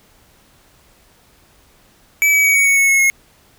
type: tone with pitch steps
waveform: square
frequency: 2300 / 2280 / 2260 / 2241 / 2222 / 2202 / 2183 / 2165 Hz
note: D7 / C#7 / C#7 / C#7 / C#7 / C#7 / C#7 / C#7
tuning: -37 / +48 / +33 / +18 / +4 / -12 / -27 / -41 cents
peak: -11 dBFS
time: 2.22-3.1 s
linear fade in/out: 0 ms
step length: 110 ms
effects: pink hiss -52 dBFS RMS until 3.58 s